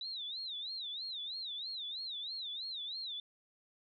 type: tone with vibrato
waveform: sine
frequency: 3834 Hz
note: A#7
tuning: 48 cents sharp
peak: -39 dBFS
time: 0.01-3.2 s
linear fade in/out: 2 ms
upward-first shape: sine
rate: 3.1 Hz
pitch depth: 190 cents each way
effects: none